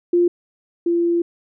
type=tone pair in turn; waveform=sine; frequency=349.2 / 342.2 Hz; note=F4 / F4; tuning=0 / -35 cents; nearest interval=unison; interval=35 cents; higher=first; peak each=-12 / -15 dBFS; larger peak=first; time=0.13-0.28 / 0.86-1.22 s; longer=second; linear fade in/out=5 ms; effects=none